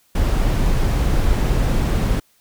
brown noise, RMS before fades -17 dBFS, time 0.15-2.2 s, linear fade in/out 5 ms, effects white hiss -59 dBFS RMS until 2.4 s

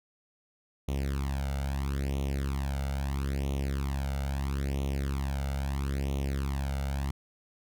sawtooth tone with flanger, 68.7 Hz, C#2, 15 cents flat, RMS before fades -31 dBFS, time 0.88-7.11 s, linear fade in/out 5 ms, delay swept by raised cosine 0.31 to 1.41 ms, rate 0.76 Hz, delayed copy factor +0.85, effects none

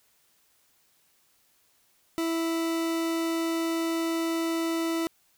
40% pulse tone, 329.6 Hz, E4, in tune, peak -25 dBFS, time 2.18-5.07 s, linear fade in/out 0 ms, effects white hiss -66 dBFS RMS until 5.37 s

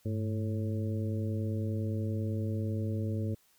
harmonic tone with a mistuned harmonic, 110.2 Hz, A2, 3 cents sharp, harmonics 1 / 2 / 3 / 4 / 5, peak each -31 / -37 / -41 / -43 / -45 dBFS, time 0.05-3.35 s, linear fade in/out 10 ms, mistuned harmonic 1, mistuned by -120 cents, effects white hiss -67 dBFS RMS until 3.58 s

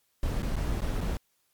brown noise with dropouts, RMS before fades -29 dBFS, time 0.23-1.17 s, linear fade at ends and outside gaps 1 ms, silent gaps 0.422-0.429 / 0.557-0.564 / 0.807-0.818 / 1.007-1.011 s, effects white hiss -72 dBFS RMS until 1.53 s + MP3 96 kbps

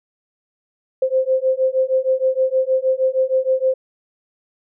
sine beating tone pair, 519 / 525.4 Hz, C5 / C5, -14 / +7 cents, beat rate 6.4 Hz, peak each -18 dBFS, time 1.02-3.74 s, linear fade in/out 5 ms, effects none

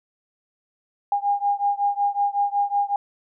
sine beating tone pair, 808 / 813.4 Hz, G#5 / G#5, -48 / -36 cents, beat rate 5.4 Hz, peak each -22 / -23 dBFS, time 1.12-2.96 s, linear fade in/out 2 ms, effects none

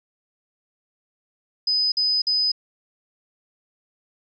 sine tone bursts, 5010 Hz, D#8, 11 cents sharp, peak -18 dBFS, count 3, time 1.67-2.518 s, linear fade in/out 5 ms, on 250 ms, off 49 ms, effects none

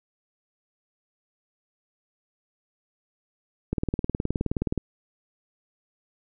click train, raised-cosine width 3 ms, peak -12 dBFS, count 21, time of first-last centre 3.73-4.777 s, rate 19.1 Hz, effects none

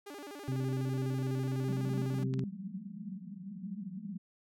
sawtooth tone with vibrato, 342.7 Hz, F4, 33 cents flat, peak -40 dBFS, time 0.06-2.24 s, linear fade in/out 10 ms, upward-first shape square, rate 12 Hz, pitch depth 290 cents each way
harmonic tone, 130.81 Hz, C3, in tune, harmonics 1 / 2 / 3, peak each -32 / -38 / -42 dBFS, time 0.48-2.44 s, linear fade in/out 2 ms
pink band-pass noise, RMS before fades -42 dBFS, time 1.67-4.18 s, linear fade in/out 20 ms, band 180 to 210 Hz, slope 96 dB/octave
clicks, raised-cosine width 0.2 ms, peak -30 dBFS, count 2, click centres 2.339 / 2.393 s
effects none

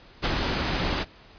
pink noise with ADSR envelope, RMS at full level -22 dBFS, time 0.22-1.05 s, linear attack 31 ms, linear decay 24 ms, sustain -4 dB, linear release 33 ms, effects pink hiss -51 dBFS RMS until 1.38 s + resampled to 11025 Hz

